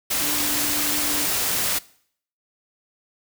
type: tone in noise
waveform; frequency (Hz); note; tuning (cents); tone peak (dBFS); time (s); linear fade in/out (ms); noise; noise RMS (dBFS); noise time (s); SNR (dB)
sine; 293.7; D4; 0; -31; 0.21-1.26; 10; white; -23; 0.1-1.79; -11
effects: noise-tail reverb RT60 0.6 s tail -21 dB re dry